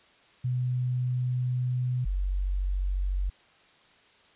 sine tone pair in turn, 125.4 / 46.97 Hz, B2 / F#1, +27 / +27 cents, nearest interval octave + perfect fourth, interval 1700 cents, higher first, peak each -25 dBFS, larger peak neither, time 0.44-2.05 / 2.05-3.3 s, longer first, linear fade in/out 10 ms, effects white hiss -59 dBFS RMS until 4.35 s + resampled to 8000 Hz

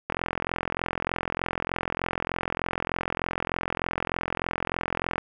click train, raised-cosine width 0.5 ms, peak -11 dBFS, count 221, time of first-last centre 0.1-5.181 s, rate 43.3 Hz, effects none

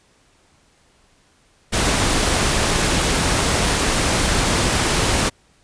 pink noise, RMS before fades -18 dBFS, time 1.72-5.3 s, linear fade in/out 20 ms, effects pink hiss -57 dBFS RMS until 5.63 s + resampled to 22050 Hz

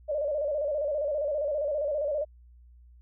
sine tone with vibrato, 587.3 Hz, D5, in tune, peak -26 dBFS, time 0.08-2.25 s, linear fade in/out 20 ms, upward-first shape square, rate 15 Hz, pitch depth 74 cents each way, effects added 60 Hz sine -51 dBFS peak until 3.01 s

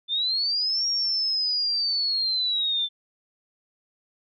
sine linear two-way sweep, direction up then down, 3523 to 5610 to 3523 Hz, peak -22 dBFS, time 0.08-2.89 s, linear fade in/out 50 ms, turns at 0.87 s, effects none

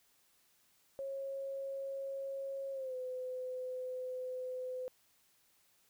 sine tone with pitch glide, 545 to 508.5 Hz, C#5 to C5, -29 to -50 cents, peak -38 dBFS, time 0.99-4.88 s, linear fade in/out 0 ms, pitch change -121 cents, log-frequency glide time 2.72-2.95 s, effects white hiss -71 dBFS RMS until 5.89 s

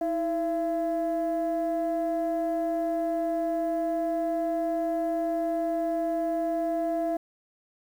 sine tone pair together, 322.5 / 675.1 Hz, E4 / E5, -38 / +41 cents, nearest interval octave + minor second, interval 1279 cents, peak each -28 / -25 dBFS, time 0.01-7.17 s, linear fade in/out 5 ms, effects tanh soft clip ceiling -21 dBFS + 9-bit

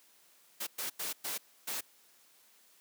white noise bursts at uneven times, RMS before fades -37 dBFS, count 5, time 0.6-0.67 / 0.78-0.9 / 0.99-1.13 / 1.24-1.38 / 1.67-1.81 s, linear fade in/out 10 ms, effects white hiss -64 dBFS RMS until 2.8 s + high-pass 200 Hz 12 dB/octave

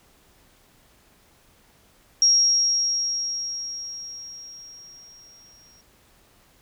sine tone with exponential decay, 5600 Hz, F8, 4 cents sharp, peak -13 dBFS, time 2.22-5.81 s, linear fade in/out 1 ms, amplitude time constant 780 ms, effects pink hiss -58 dBFS RMS until 6.61 s

